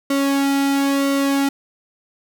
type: tone with flanger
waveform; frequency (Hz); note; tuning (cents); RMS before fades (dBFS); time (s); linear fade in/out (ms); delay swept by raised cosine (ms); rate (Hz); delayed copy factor
sawtooth; 277.2; C#4; 0; -18; 0.1-1.49; 5; 1.2 to 1.88; 1; -0.65
effects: none